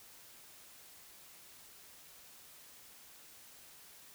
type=silence; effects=white hiss -57 dBFS RMS until 4.14 s